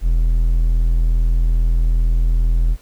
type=tone; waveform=triangle; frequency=41.2 Hz; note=E1; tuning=in tune; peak=-10 dBFS; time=0.01-2.77 s; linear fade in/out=50 ms; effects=pink hiss -50 dBFS RMS until 2.81 s